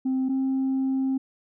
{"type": "tone pair in turn", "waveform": "sine", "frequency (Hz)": [261.6, 265.6], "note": ["C4", "C4"], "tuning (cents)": [0, 26], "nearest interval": "unison", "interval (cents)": 26, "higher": "second", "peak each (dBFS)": -20, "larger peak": "neither", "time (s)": [[0.05, 0.29], [0.29, 1.18]], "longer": "second", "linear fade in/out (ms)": 10, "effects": ["tanh soft clip ceiling -20 dBFS"]}